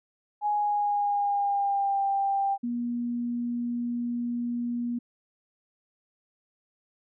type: tone with pitch glide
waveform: sine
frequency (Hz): 833 to 790.3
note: G#5 to G5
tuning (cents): +5 to +14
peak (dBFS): -23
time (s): 0.41-2.58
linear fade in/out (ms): 50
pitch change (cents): -91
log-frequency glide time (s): 0.51-2.02
type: tone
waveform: sine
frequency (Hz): 239.5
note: A#3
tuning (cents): +47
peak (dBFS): -27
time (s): 2.63-4.99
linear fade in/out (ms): 10
effects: none